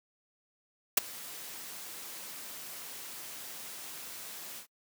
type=noise with ADSR envelope; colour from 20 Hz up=white; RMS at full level=-21 dBFS; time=0.97-4.67 s; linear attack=6 ms; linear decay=14 ms; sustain=-23 dB; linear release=93 ms; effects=noise-tail reverb RT60 0.1 s tail -26 dB re dry + high-pass 150 Hz 12 dB/octave